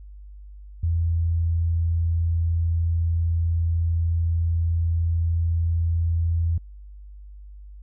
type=tone; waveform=sine; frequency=83.6 Hz; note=E2; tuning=25 cents sharp; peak=-19 dBFS; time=0.83-6.58 s; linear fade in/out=5 ms; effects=added 50 Hz sine -39 dBFS peak until 7.82 s